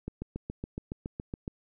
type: click train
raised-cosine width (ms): 3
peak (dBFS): -22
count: 11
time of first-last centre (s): 0.08-1.479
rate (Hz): 7.15
effects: none